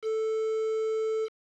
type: tone with quantisation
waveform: triangle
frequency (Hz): 440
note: A4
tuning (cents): 0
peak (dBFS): -24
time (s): 0.02-1.29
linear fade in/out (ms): 50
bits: 7
effects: low-pass 4000 Hz 12 dB/octave